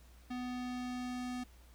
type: tone with low-pass filter sweep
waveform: square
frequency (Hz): 248.8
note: B3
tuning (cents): +13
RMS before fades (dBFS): -40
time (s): 0.3-1.44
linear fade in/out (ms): 10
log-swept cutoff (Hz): 4300 to 8700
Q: 0.83
effects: added 60 Hz sine -57 dBFS peak until 1.74 s + pink hiss -65 dBFS RMS until 1.74 s